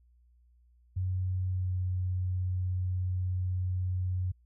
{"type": "tone with pitch glide", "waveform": "sine", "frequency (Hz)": [92.5, 91.65], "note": ["F#2", "F#2"], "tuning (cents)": [0, -16], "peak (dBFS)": -28, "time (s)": [0.96, 4.32], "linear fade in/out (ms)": 10, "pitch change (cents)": -16, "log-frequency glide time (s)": [1.51, 1.72], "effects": ["added 60 Hz sine -60 dBFS peak until 4.45 s"]}